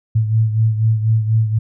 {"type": "beating tone pair", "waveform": "sine", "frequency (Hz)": [110, 114.1], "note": ["A2", "A#2"], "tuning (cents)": [0, -37], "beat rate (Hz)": 4.1, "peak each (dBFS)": [-13, -20], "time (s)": [0.15, 1.59], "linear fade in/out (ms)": 10, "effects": []}